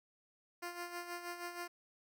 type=tone with tremolo; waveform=10% pulse; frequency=349.2 Hz; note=F4; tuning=in tune; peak=-32 dBFS; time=0.62-1.68 s; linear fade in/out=10 ms; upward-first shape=sine; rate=6.3 Hz; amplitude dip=60%; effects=none